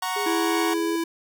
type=chord; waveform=sawtooth; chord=F# major; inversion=none; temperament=equal; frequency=740 / 932.3 / 1108.7 Hz; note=F#5 / A#5 / C#6; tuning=0 / 0 / 0 cents; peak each=-26 dBFS; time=0.02-0.74 s; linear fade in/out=5 ms
type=tone with pitch glide; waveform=sine; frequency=410.4 to 417.6 Hz; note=G#4 to G#4; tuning=-21 to +10 cents; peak=-28 dBFS; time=0.16-0.96 s; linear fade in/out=5 ms; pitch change=+31 cents; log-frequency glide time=0.28-0.65 s
type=tone; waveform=square; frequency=332 Hz; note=E4; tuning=12 cents sharp; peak=-24 dBFS; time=0.26-1.04 s; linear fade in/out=5 ms
effects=none